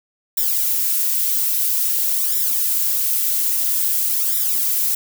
violet noise with flanger, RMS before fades -19 dBFS, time 0.37-4.95 s, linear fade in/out 5 ms, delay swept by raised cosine 0.55 to 5.75 ms, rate 0.5 Hz, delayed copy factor +1, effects none

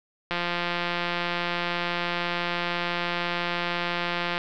click train, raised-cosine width 0.3 ms, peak -11 dBFS, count 709, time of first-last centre 0.31-4.379 s, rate 174 Hz, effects low-pass 5000 Hz 12 dB/octave

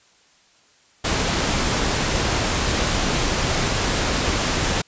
pink noise, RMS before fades -21 dBFS, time 1.04-4.82 s, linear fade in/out 10 ms, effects white hiss -56 dBFS RMS until 4.87 s + resampled to 16000 Hz

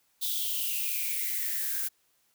violet noise with high-pass filter sweep, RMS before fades -31 dBFS, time 0.21-1.89 s, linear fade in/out 20 ms, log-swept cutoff 3600 to 1500 Hz, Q 8.6, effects white hiss -70 dBFS RMS until 2.34 s

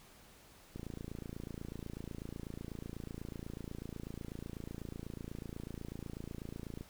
click train, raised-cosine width 3 ms, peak -30 dBFS, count 171, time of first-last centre 0.76-6.81 s, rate 28.1 Hz, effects pink hiss -60 dBFS RMS until 6.89 s

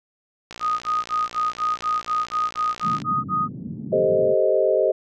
click train, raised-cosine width 0.2 ms, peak -18 dBFS, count 148, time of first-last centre 0.51-3.019 s, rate 58.6 Hz
sine tone bursts, 1244.5 Hz, D#6, in tune, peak -19 dBFS, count 12, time 0.6-3.484 s, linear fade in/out 50 ms, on 200 ms, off 44 ms
pink band-pass noise, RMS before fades -32 dBFS, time 2.82-4.35 s, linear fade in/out 50 ms, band 140 to 240 Hz, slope 24 dB/octave
sine chord, A half-diminished seventh, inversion third, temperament equal, 392 / 440 / 523.3 / 622.3 Hz, G4 / A4 / C5 / Eb5, 0 / 0 / 0 / 0 cents, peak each -22 / -24 / -21 / -20 dBFS, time 3.92-4.92 s, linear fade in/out 10 ms
effects none

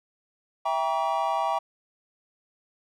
triangle chord, E diminished seventh, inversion none, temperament just, 659.3 / 791.1 / 949.3 / 1139.2 Hz, E5 / G5 / Bb5 / Db6, 0 / +16 / +31 / +47 cents, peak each -28 / -26 / -27 / -29 dBFS, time 0.65-1.59 s, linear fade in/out 10 ms, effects none

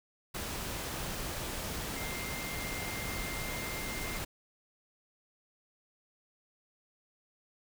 sine tone in noise, 2100 Hz, C7, 6 cents sharp, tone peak -42 dBFS, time 1.96-4.18 s, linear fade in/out 10 ms, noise pink, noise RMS -38 dBFS, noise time 0.34-4.25 s, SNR -7 dB, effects none

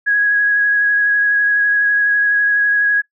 sine tone with vibrato, 1661.2 Hz, G#6, in tune, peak -11 dBFS, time 0.06-3.02 s, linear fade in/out 20 ms, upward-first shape sine, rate 12 Hz, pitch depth 14 cents each way, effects noise-tail reverb RT60 0.1 s tail -22 dB re dry

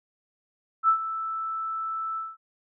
sine tone with ADSR envelope, 1319 Hz, E6, 1 cent sharp, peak -15 dBFS, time 0.83-2.37 s, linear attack 54 ms, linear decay 90 ms, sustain -13 dB, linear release 200 ms, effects none

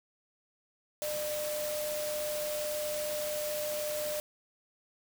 sine tone in noise, 600 Hz, D5, 37 cents sharp, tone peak -33 dBFS, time 1.02-4.2 s, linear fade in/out 0 ms, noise white, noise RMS -39 dBFS, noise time 1.02-4.2 s, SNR +3 dB, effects none

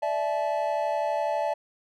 triangle chord, D suspended second, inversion none, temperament equal with one note detuned, 587.3 / 659.3 / 861.9 Hz, D5 / E5 / A5, 0 / 0 / -36 cents, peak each -27 dBFS, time 0.02-1.54 s, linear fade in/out 10 ms, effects none

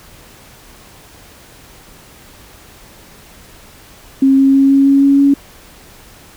sine tone with pitch steps, 269.4 / 271.1 / 272.8 / 274.6 / 276.3 / 278.1 / 279.9 Hz, C#4 / C#4 / C#4 / C#4 / C#4 / C#4 / C#4, -49 / -38 / -28 / -16 / -6 / +6 / +17 cents, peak -6 dBFS, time 4.22-5.34 s, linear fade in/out 5 ms, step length 160 ms, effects pink hiss -41 dBFS RMS until 6.36 s

